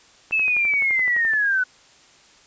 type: click train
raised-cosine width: 0.5 ms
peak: -21 dBFS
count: 13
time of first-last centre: 0.31-1.336 s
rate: 11.7 Hz
type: linear sweep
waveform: sine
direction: down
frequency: 2647 to 1479 Hz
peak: -17 dBFS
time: 0.32-1.64 s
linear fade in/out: 10 ms
effects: white hiss -52 dBFS RMS until 2.46 s + resampled to 16000 Hz